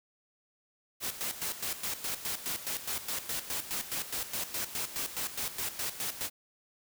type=noise with tremolo; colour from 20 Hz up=white; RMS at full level=-34 dBFS; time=1-6.3 s; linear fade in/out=50 ms; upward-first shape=square; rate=4.8 Hz; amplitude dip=70%; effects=none